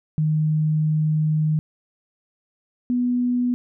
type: tone pair in turn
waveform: sine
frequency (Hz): 154.6 / 246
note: D#3 / B3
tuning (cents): -11 / -7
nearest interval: minor sixth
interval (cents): 804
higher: second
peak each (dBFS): -17 / -18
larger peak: first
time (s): 0.18-1.59 / 2.9-3.54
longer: first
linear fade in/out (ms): 0
effects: none